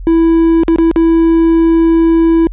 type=tone with dropouts; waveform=triangle; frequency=329.6 Hz; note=E4; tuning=in tune; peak=-4 dBFS; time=0.07-2.47 s; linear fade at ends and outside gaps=0 ms; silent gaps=0.634-0.682 / 0.76-0.785 / 0.913-0.961 s; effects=added 43 Hz sine -22 dBFS peak until 2.52 s + resampled to 8000 Hz